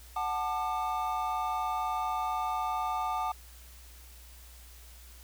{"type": "chord", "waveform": "triangle", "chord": "D major", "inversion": "first", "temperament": "equal with one note detuned", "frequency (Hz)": [740, 880, 1199.3], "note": ["F#5", "A5", "D6"], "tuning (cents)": [0, 0, 36], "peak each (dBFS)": -32, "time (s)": [0.16, 3.32], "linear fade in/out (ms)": 5, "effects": ["added 60 Hz sine -50 dBFS peak until 5.23 s", "white hiss -55 dBFS RMS until 5.23 s"]}